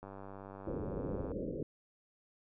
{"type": "click train", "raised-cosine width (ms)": 1, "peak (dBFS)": -34, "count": 127, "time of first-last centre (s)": [0.03, 1.317], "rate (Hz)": 97.9}
{"type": "low-pass noise", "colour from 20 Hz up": "white", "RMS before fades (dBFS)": -39, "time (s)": [0.67, 1.63], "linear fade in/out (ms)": 2, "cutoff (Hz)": 560, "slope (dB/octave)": 96}
{"effects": []}